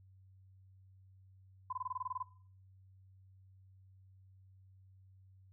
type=tone bursts; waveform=sine; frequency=1017 Hz; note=C6; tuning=50 cents flat; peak=-36 dBFS; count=11; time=1.7-2.228 s; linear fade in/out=5 ms; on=28 ms; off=22 ms; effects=noise-tail reverb RT60 0.5 s tail -19 dB re dry + added 95 Hz sine -59 dBFS peak until 5.52 s